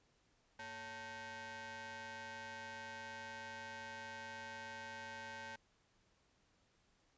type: ring-modulated tone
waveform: sawtooth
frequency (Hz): 329.6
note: E4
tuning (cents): 0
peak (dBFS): -40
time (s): 0.59-5.56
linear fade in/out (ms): 5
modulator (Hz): 1220
effects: pink hiss -75 dBFS RMS until 7.17 s + resampled to 16000 Hz